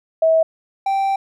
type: tone pair in turn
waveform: sine / triangle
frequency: 646 / 781.8 Hz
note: E5 / G5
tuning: -35 / -5 cents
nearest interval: minor third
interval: 330 cents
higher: second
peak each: -11 / -14 dBFS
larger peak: first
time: 0.22-0.43 / 0.86-1.16 s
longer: second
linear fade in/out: 5 ms
effects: none